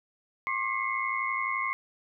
sine tone cluster, 1072 / 1163 / 2057 / 2169 Hz, C6 / D6 / C7 / C#7, +42 / -17 / -30 / -38 cents, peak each -31 / -38 / -34 / -32 dBFS, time 0.47-1.73 s, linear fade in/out 0 ms, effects none

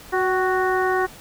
harmonic tone with a mistuned harmonic, 370 Hz, F#4, in tune, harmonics 1 / 2 / 3 / 4 / 5, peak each -21 / -24 / -26 / -27 / -28 dBFS, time 0.12-1.07 s, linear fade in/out 20 ms, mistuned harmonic 2, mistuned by +39 cents, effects pink hiss -43 dBFS RMS until 1.2 s

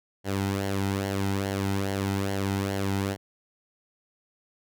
sawtooth tone with flanger, 98.1 Hz, G2, 2 cents sharp, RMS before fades -28 dBFS, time 0.24-3.17 s, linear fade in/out 50 ms, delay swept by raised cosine 0.8 to 1.8 ms, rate 2.4 Hz, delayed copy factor -0.6, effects none

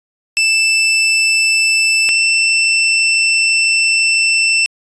sawtooth tone pair in turn, 2648 / 2674 Hz, E7 / E7, +7 / +24 cents, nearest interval unison, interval 17 cents, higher second, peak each -7 dBFS, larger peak neither, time 0.37-2.09 / 2.09-4.66 s, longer second, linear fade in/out 0 ms, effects resampled to 22050 Hz

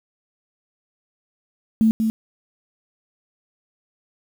sine tone with echo, 221.6 Hz, A3, 13 cents sharp, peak -12 dBFS, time 1.81-1.91 s, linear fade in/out 0 ms, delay 190 ms, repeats 1, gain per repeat -5 dB, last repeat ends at 2.1 s, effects 7-bit

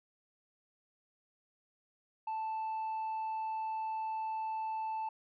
sine tone with tanh clipping, 880 Hz, A5, in tune, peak -35 dBFS, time 2.27-5.09 s, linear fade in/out 5 ms, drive 2 dB, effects none

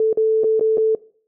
sine tone with dropouts, 440 Hz, A4, in tune, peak -13 dBFS, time 0-0.95 s, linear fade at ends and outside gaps 2 ms, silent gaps 0.129-0.173 / 0.436-0.442 / 0.596-0.609 / 0.773-0.78 s, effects noise-tail reverb RT60 0.5 s tail -20 dB re dry

